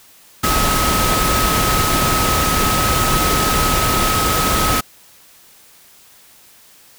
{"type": "tone in noise", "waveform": "sine", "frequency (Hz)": 1277, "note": "D#6", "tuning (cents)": 45, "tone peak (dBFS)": -19, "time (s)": [0.43, 4.81], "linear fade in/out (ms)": 10, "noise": "pink", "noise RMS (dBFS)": -17, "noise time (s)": [0.43, 4.81], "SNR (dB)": -5, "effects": ["white hiss -47 dBFS RMS until 6.98 s"]}